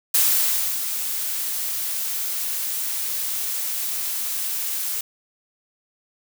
blue noise with ADSR envelope, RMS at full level -17 dBFS, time 0.14-5.01 s, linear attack 6 ms, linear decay 620 ms, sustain -9 dB, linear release 4 ms, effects none

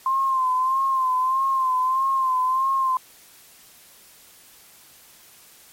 sine tone with vibrato, 1046.5 Hz, C6, in tune, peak -18 dBFS, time 0.06-2.97 s, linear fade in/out 2 ms, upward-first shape sine, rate 1.6 Hz, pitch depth 51 cents each way, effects white hiss -50 dBFS RMS until 5.72 s + MP3 64 kbps

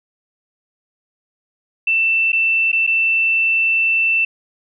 sine tone with dropouts, 2670 Hz, E7, 22 cents sharp, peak -13 dBFS, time 1.87-4.25 s, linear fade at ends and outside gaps 5 ms, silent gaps 2.32-2.329 / 2.718-2.728 / 2.867-2.874 s, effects none

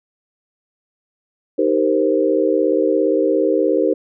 sine chord, C minor seventh, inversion first, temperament equal with one note detuned, 311.1 / 388.2 / 466.2 / 523.3 Hz, Eb4 / G4 / Bb4 / C5, 0 / -17 / 0 / 0 cents, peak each -19 dBFS, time 1.58-3.94 s, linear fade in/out 10 ms, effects none

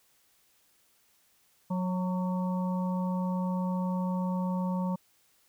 harmonic tone with a mistuned harmonic, 182.8 Hz, F#3, 21 cents flat, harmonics 1 / 3 / 5 / 6, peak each -28 / -39 / -38 / -45 dBFS, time 1.7-4.96 s, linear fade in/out 10 ms, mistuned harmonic 6, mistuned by +38 cents, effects white hiss -67 dBFS RMS until 5.48 s

